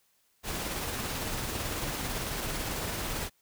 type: noise with tremolo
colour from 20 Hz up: pink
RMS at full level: -33 dBFS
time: 0.43-3.3 s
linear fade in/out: 50 ms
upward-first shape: sine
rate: 18 Hz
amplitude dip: 25%
effects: white hiss -70 dBFS RMS until 3.41 s